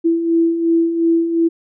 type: beating tone pair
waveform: sine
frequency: 330.3 / 333.1 Hz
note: E4 / E4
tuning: +4 / +18 cents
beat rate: 2.8 Hz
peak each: -21 / -13 dBFS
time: 0.04-1.49 s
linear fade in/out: 20 ms
effects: none